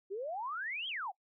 sine exponential two-way sweep, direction up then down, 370 to 3322 to 697 Hz, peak -36 dBFS, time 0.1-1.12 s, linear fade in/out 20 ms, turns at 0.88 s, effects noise-tail reverb RT60 0.1 s tail -23 dB re dry

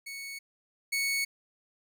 sawtooth tone pair in turn, 2217 / 2217 Hz, C#7 / C#7, 0 / 0 cents, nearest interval unison, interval 0 cents, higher neither, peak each -35 / -24 dBFS, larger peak second, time 0.06-0.39 / 0.92-1.25 s, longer neither, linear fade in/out 10 ms, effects none

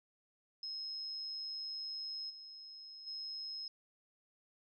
sine tone with level steps, 5150 Hz, E8, 41 cents flat, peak -40 / -49 / -41 dBFS, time 0.63-3.68 s, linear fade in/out 2 ms, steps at 2.29 / 3.06 s, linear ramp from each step 20 ms, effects none

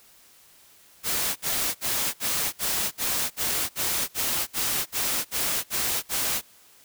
white noise bursts, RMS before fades -26 dBFS, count 14, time 1.03-6.417 s, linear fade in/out 50 ms, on 330 ms, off 59 ms, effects white hiss -55 dBFS RMS until 6.84 s

